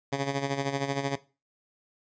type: tone with tremolo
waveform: 10% pulse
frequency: 138.59 Hz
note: C#3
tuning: in tune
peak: -17 dBFS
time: 0.12-1.16 s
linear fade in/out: 10 ms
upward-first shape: sine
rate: 13 Hz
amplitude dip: 65%
effects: noise-tail reverb RT60 0.3 s tail -17 dB re dry + resampled to 16000 Hz